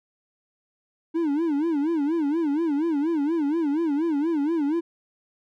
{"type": "tone with vibrato", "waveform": "triangle", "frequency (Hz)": 308.6, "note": "D#4", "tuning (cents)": -14, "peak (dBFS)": -19, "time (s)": [1.14, 4.81], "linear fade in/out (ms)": 20, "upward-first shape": "sine", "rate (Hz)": 4.2, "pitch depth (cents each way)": 170, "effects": []}